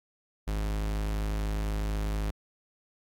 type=tone; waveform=45% pulse; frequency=52.1 Hz; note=G#1; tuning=6 cents sharp; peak=-28 dBFS; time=0.47-2.31 s; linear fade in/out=10 ms; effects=AAC 64 kbps